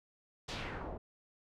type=noise with low-pass filter sweep; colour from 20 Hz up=pink; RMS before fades=-42 dBFS; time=0.48-0.98 s; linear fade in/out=10 ms; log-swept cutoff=5600 to 510 Hz; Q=1.5; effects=none